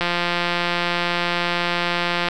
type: click train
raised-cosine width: 0.3 ms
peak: -5 dBFS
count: 397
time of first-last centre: 0.01-2.286 s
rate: 174 Hz
effects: none